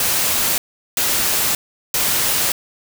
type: noise bursts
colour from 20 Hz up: white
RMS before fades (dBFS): -18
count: 3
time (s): 0-2.52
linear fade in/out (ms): 2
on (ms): 580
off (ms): 390
effects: none